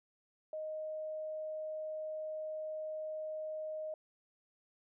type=tone; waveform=sine; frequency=622.3 Hz; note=D#5; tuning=in tune; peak=-38 dBFS; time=0.53-3.94 s; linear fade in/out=2 ms; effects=none